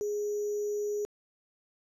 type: tone with sample-and-hold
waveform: sine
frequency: 415.3 Hz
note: G#4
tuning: in tune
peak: -29 dBFS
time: 0.01-1.05 s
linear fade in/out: 0 ms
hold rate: 6300 Hz
effects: low-pass 12000 Hz 12 dB/octave